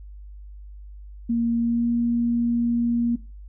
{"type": "tone with pitch glide", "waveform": "sine", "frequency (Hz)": [233.1, 236.1], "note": ["A#3", "A#3"], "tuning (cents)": [0, 22], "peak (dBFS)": -19, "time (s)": [1.29, 3.16], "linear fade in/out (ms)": 10, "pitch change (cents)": 22, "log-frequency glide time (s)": [1.59, 1.88], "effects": ["noise-tail reverb RT60 0.3 s tail -18 dB re dry", "added 50 Hz sine -38 dBFS peak until 3.48 s"]}